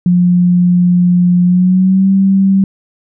sine tone with pitch glide, 177.6 to 193.67 Hz, F3 to G3, +29 to -21 cents, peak -6 dBFS, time 0.06-2.64 s, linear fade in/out 2 ms, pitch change +150 cents, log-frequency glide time 1.44-2.09 s, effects none

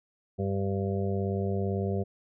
harmonic tone, 97.9 Hz, G2, 2 cents flat, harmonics 1 / 2 / 4 / 5 / 6 / 7, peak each -30 / -32 / -33 / -37 / -41 / -40 dBFS, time 0.38-2.04 s, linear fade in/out 20 ms, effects none

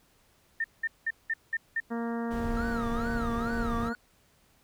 sine tone bursts, 1808 Hz, A6, 47 cents sharp, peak -26 dBFS, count 6, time 0.6-1.802 s, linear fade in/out 5 ms, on 42 ms, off 190 ms
harmonic tone, 232.8 Hz, A#3, 2 cents flat, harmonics 1 / 2 / 3 / 4 / 5 / 6 / 7 / 8, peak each -31 / -37 / -41 / -43 / -45 / -47 / -48 / -49 dBFS, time 1.9-3.94 s, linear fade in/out 20 ms
brown noise, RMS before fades -35 dBFS, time 2.3-3.9 s, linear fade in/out 20 ms
triangle tone with vibrato, 1318.5 Hz, E6, in tune, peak -34 dBFS, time 2.57-3.95 s, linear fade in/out 0 ms, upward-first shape sine, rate 2.3 Hz, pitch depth 230 cents each way
effects pink hiss -65 dBFS RMS until 4.63 s

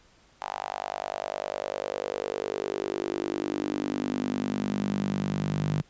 sawtooth tone with high-pass filter sweep, 50 Hz, G1, 35 cents sharp, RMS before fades -31 dBFS, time 0.41-5.82 s, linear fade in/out 10 ms, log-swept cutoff 840 to 150 Hz, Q 4.4, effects pink hiss -60 dBFS RMS until 5.89 s + resampled to 16000 Hz

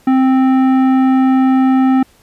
triangle tone with tanh clipping, 262.1 Hz, C4, 3 cents sharp, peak -10 dBFS, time 0.07-2.03 s, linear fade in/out 5 ms, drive 17 dB, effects pink hiss -50 dBFS RMS until 2.22 s + resampled to 32000 Hz

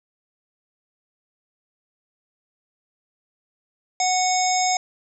harmonic tone with a mistuned harmonic, 737 Hz, F#5, 7 cents flat, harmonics 1 / 3 / 5 / 7 / 9 / 10, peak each -20 / -28 / -34 / -28 / -26 / -30 dBFS, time 4-4.77 s, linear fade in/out 2 ms, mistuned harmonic 9, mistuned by -20 cents, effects none

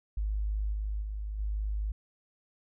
sine tone with level steps, 51.9 Hz, G#1, in tune, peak -28 / -30 / -33 / -29 dBFS, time 0.17-1.92 s, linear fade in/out 5 ms, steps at 0.72 / 1.01 / 1.38 s, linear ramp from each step 20 ms, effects none

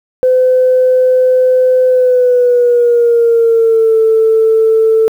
sine tone with pitch glide, 510 to 444 Hz, C5 to A4, -44 to +16 cents, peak -5 dBFS, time 0.23-5.08 s, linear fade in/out 0 ms, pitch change -240 cents, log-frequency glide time 1.87-3.98 s, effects tanh soft clip ceiling -1 dBFS + 7-bit

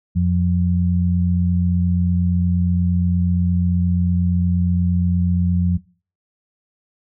sine tone pair together, 88.5 / 177 Hz, F2 / F3, +23 / +23 cents, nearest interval octave, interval 1200 cents, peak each -17 dBFS, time 0.15-5.78 s, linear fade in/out 20 ms, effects noise-tail reverb RT60 0.4 s tail -21 dB re dry

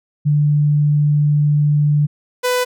sine / sawtooth tone pair in turn, 147.7 / 498.2 Hz, D3 / B4, +10 / +15 cents, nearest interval octave + major sixth, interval 2105 cents, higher second, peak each -11 dBFS, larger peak neither, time 0.25-2.07 / 2.43-2.65 s, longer first, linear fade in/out 20 ms, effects none

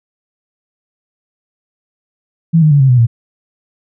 sine tone with pitch steps, 164.81 / 153.77 / 143.48 / 133.87 / 124.9 / 116.54 Hz, E3 / D#3 / D3 / C3 / B2 / A#2, 0 / -20 / -40 / +40 / +20 / 0 cents, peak -5 dBFS, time 2.53-3.07 s, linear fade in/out 20 ms, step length 90 ms, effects none

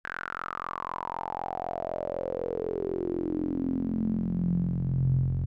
sawtooth tone with band-pass filter sweep, 44 Hz, F1, 14 cents sharp, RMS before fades -30 dBFS, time 0.04-5.46 s, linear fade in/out 10 ms, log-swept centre 1600 to 110 Hz, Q 7.7, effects none

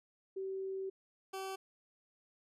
sine / 20% pulse tone pair in turn, 383.9 / 383.9 Hz, G4 / G4, -36 / -36 cents, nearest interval unison, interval 0 cents, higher neither, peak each -37 / -35 dBFS, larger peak second, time 0.36-0.9 / 1.33-1.56 s, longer first, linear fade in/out 10 ms, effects resampled to 32000 Hz

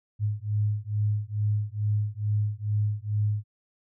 sine beating tone pair, 103.83 / 106.13 Hz, G#2 / G#2, 0 / +38 cents, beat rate 2.3 Hz, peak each -27 dBFS, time 0.19-3.44 s, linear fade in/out 50 ms, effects none

